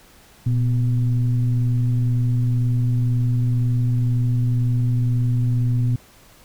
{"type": "tone with frequency modulation", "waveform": "sine", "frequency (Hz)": 120, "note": "B2", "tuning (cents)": -49, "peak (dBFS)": -16, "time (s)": [0.46, 5.96], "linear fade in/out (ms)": 5, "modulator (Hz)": 131, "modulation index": 0.45, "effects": ["pink hiss -50 dBFS RMS until 6.44 s"]}